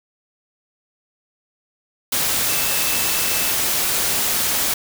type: tone in noise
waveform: sine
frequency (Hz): 2637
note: E7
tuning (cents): 0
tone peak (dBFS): -30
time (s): 2.49-3.51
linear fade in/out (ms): 5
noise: white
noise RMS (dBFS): -20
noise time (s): 2.12-4.74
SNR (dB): -13
effects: none